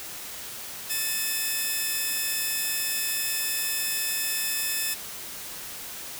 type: tone pair together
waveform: 5% pulse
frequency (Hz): 1770 / 2564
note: A6 / E7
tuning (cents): +10 / -49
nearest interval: tritone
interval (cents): 641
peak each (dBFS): -19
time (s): 0.89-4.95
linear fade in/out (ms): 20
effects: white hiss -38 dBFS RMS until 6.19 s